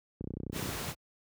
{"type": "click train", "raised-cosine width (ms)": 3, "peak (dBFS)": -24, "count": 16, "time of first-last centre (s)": [0.21, 0.691], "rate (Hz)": 31.2}
{"type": "noise", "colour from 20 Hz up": "pink", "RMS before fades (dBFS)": -37, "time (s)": [0.52, 0.95], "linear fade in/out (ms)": 50}
{"effects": ["high-pass 60 Hz 12 dB/octave"]}